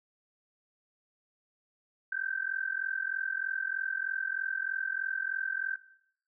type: tone with amplitude modulation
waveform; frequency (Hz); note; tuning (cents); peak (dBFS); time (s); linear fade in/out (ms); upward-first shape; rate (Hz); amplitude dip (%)
sine; 1557; G6; -12; -27; 2.12-5.76; 5; sine; 43.2; 95
effects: noise-tail reverb RT60 0.8 s tail -18 dB re dry